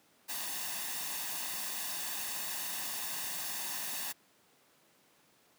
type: noise with comb filter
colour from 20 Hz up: white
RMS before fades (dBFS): -38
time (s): 0.28-4.13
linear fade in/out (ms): 20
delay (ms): 1.1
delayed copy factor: +0.6
effects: pink hiss -66 dBFS RMS until 5.58 s + high-pass 200 Hz 12 dB/octave